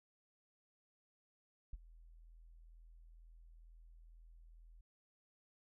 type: tone with ADSR envelope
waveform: sine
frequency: 41.08 Hz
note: E1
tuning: 5 cents flat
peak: -39 dBFS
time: 1.73-4.81 s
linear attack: 5 ms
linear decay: 29 ms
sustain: -18 dB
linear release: 5 ms
effects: none